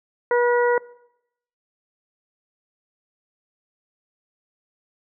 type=harmonic tone; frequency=483.4 Hz; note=B4; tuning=37 cents flat; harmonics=1 / 2 / 3 / 4; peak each=-17 / -23 / -27 / -29 dBFS; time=0.31-0.78 s; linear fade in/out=2 ms; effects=noise-tail reverb RT60 0.8 s tail -22 dB re dry